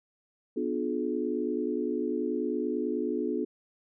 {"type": "chord", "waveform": "sine", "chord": "B diminished seventh", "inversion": "none", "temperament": "just", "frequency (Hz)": [246.9, 296.3, 355.6, 426.7], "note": ["B3", "D4", "F4", "Ab4"], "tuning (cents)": [0, 15, 31, 47], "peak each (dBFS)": -33, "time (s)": [0.56, 3.45], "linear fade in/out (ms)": 10, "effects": []}